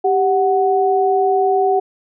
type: tone pair together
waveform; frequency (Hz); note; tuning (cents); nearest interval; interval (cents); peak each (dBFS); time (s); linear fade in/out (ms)
sine; 392 / 742.4; G4 / F#5; 0 / +6; major seventh; 1106; -15; 0.04-1.8; 10
effects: none